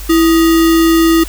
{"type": "tone with sample-and-hold", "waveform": "sine", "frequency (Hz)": 329.6, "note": "E4", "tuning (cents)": 0, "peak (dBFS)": -6, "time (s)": [0.09, 1.24], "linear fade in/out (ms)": 10, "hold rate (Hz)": 1575, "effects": ["added 50 Hz sine -24 dBFS peak until 1.28 s", "white hiss -32 dBFS RMS until 1.28 s"]}